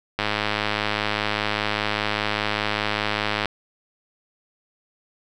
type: click train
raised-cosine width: 0.3 ms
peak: -6 dBFS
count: 344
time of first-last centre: 0.19-3.457 s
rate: 105 Hz
effects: none